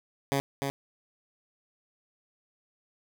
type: tone with echo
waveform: 10% pulse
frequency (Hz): 138.59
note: C#3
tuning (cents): 0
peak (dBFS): -17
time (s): 0.32-0.4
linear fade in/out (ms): 0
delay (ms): 300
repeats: 1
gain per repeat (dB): -4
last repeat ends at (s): 0.7
effects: none